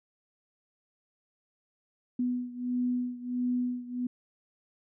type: beating tone pair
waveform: sine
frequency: 246.9 / 248.4 Hz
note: B3 / B3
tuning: 0 / +10 cents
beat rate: 1.5 Hz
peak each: -30 / -33 dBFS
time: 2.19-4.07 s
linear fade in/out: 5 ms
effects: none